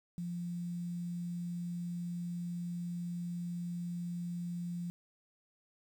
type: tone with quantisation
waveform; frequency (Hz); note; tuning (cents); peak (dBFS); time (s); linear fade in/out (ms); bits
sine; 174; F3; -6; -36; 0.18-4.9; 0; 10
effects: none